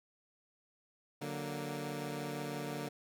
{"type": "chord", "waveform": "15% pulse", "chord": "D augmented", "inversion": "none", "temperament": "equal", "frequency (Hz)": [146.83, 185, 233.1], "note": ["D3", "F#3", "A#3"], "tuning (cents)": [0, 0, 0], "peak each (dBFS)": [-34, -40, -37], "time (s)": [1.21, 2.89], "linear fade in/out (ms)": 10, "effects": []}